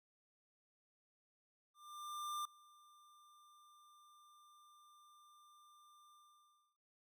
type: tone with ADSR envelope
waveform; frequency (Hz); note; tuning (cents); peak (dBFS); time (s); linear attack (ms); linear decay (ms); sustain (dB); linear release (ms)
square; 1193; D6; +27; -40; 1.74-6.78; 710; 4; -24; 650
effects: none